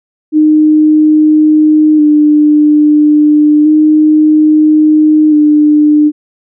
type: tone with vibrato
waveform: sine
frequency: 303.5 Hz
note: D#4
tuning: 43 cents flat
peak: -3 dBFS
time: 0.32-6.12 s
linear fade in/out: 50 ms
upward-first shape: square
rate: 0.3 Hz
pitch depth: 20 cents each way
effects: none